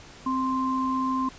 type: tone pair together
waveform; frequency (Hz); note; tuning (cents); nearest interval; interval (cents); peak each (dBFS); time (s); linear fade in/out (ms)
sine; 261.6 / 1046.5; C4 / C6; 0 / 0; 2 octaves; 2400; -26; 0.26-1.29; 5
effects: pink hiss -47 dBFS RMS until 1.38 s + resampled to 16000 Hz

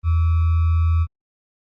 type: tone with sample-and-hold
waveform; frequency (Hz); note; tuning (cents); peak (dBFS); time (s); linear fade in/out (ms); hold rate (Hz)
sine; 82.41; E2; 0; -14; 0.03-1.07; 50; 1225
effects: low-pass 2000 Hz 12 dB/octave + Opus 24 kbps

